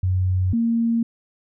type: tone pair in turn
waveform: sine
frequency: 92.5 / 230.9 Hz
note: F#2 / A#3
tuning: 0 / -16 cents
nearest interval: octave + major third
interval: 1584 cents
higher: second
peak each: -17 dBFS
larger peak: neither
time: 0.03-0.53 / 0.53-1.03 s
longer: neither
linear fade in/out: 5 ms
effects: none